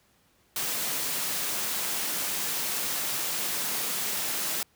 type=high-pass noise; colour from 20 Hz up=white; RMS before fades=-30 dBFS; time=0.56-4.63 s; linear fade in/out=2 ms; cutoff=120 Hz; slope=48 dB/octave; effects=pink hiss -65 dBFS RMS until 4.75 s + high-pass 60 Hz 12 dB/octave